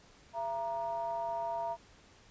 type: ring-modulated tone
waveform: triangle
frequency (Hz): 130.81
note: C3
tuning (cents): 0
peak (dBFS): -28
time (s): 0.33-1.77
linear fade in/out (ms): 50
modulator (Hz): 807
effects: pink hiss -60 dBFS RMS until 2.3 s + resampled to 16000 Hz

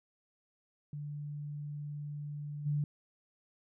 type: tone with level steps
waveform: sine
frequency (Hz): 146.83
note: D3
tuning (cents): 0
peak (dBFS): -38 / -29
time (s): 0.93-2.84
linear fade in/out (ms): 2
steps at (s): 2.65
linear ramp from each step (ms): 20
effects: none

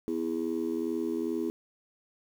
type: chord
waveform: sine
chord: E major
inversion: second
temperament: just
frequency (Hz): 247.2 / 329.6 / 412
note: B3 / E4 / G#4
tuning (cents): +2 / 0 / -14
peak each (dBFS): -33 / -30 / -33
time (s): 0.08-1.5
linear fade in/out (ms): 0
effects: tanh soft clip ceiling -22 dBFS + 9-bit

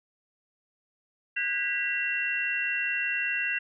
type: tone cluster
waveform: sine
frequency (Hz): 1481 / 1626 / 1964 / 2732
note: F#6 / G#6 / B6 / F7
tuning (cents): +1 / -37 / -10 / -39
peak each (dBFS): -38 / -32 / -32 / -29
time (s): 1.36-3.59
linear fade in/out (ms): 10
effects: none

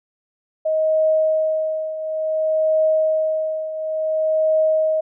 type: tone with tremolo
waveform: sine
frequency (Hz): 629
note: D#5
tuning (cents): +19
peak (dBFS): -13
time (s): 0.65-5.01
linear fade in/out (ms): 10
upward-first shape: triangle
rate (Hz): 0.57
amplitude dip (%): 75
effects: none

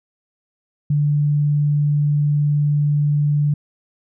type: tone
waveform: sine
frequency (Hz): 146.83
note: D3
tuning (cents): 0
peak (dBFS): -14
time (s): 0.9-3.54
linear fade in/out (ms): 5
effects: none

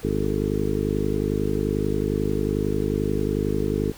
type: harmonic tone with a mistuned harmonic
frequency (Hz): 51.2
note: G#1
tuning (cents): -24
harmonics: 1 / 2 / 3 / 4 / 5 / 6 / 7 / 8 / 9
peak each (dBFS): -30 / -30 / -30 / -30 / -30 / -30 / -30 / -30 / -30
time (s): 0.03-3.92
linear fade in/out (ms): 10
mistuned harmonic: 9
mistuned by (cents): -48
effects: pink hiss -45 dBFS RMS until 3.97 s

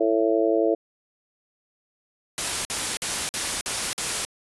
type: harmonic tone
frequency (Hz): 111.1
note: A2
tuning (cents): +17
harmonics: 3 / 4 / 5 / 6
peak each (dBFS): -23 / -23 / -25 / -25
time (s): 0-0.75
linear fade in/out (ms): 10
type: noise bursts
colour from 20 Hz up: white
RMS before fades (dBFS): -26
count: 6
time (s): 2.38-4.25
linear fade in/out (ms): 0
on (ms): 270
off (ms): 50
effects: resampled to 24000 Hz

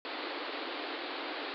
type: band-pass noise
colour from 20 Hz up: pink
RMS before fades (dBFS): -39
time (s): 0.05-1.54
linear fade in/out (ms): 0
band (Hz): 270 to 4600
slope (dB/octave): 96
effects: none

